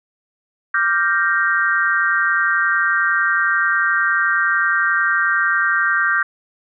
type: chord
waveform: sine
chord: G minor seventh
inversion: second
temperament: equal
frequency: 1174.7 / 1396.9 / 1568 / 1864.7 Hz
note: D6 / F6 / G6 / Bb6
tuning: 0 / 0 / 0 / 0 cents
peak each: -22 / -21 / -17 / -22 dBFS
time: 0.74-6.23 s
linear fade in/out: 5 ms
effects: none